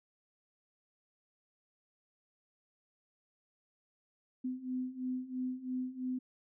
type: beating tone pair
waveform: sine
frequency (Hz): 253 / 256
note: B3 / C4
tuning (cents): +42 / -38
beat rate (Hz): 3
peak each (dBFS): -40 / -37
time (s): 4.44-6.19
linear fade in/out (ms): 10
effects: none